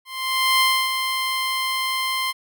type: tone with ADSR envelope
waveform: 15% pulse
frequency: 1046.5 Hz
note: C6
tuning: in tune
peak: -8 dBFS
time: 0.05-2.33 s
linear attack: 550 ms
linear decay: 290 ms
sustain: -7 dB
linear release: 29 ms
effects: none